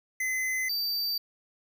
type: tone pair in turn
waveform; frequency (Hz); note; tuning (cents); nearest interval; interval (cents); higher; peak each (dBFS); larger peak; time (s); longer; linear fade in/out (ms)
square; 2040 / 4644; C7 / D8; -44 / -20; octave + major second; 1424; second; -28; neither; 0.2-0.69 / 0.69-1.18; neither; 5
effects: none